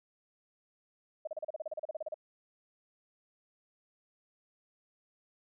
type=tone bursts; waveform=sine; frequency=622.3 Hz; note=D#5; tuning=in tune; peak=-34 dBFS; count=16; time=1.25-2.143 s; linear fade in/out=5 ms; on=23 ms; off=35 ms; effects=none